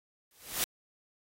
white noise with exponential growth, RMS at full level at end -27 dBFS, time 0.31-0.64 s, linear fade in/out 1 ms, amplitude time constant 70 ms, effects AAC 48 kbps

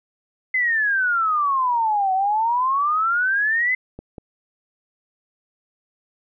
sine exponential two-way sweep, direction down then up, 2059 to 745 to 2059 Hz, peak -17 dBFS, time 0.54-3.75 s, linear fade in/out 5 ms, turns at 2.13 s
clicks, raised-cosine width 2 ms, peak -22 dBFS, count 2, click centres 3.99 / 4.182 s
effects none

